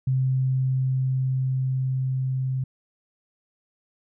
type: tone with level ramp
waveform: sine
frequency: 130.81 Hz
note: C3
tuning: in tune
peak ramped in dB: -19 to -23 dBFS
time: 0.07-2.64 s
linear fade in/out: 5 ms
effects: none